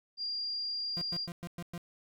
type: tone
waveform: sine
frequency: 4789 Hz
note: D8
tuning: 33 cents sharp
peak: -33 dBFS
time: 0.17-1.28 s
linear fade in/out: 50 ms
type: tone bursts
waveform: 40% pulse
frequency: 172.8 Hz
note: F3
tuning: 18 cents flat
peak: -37 dBFS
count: 6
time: 0.97-1.778 s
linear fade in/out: 0 ms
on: 43 ms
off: 110 ms
effects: none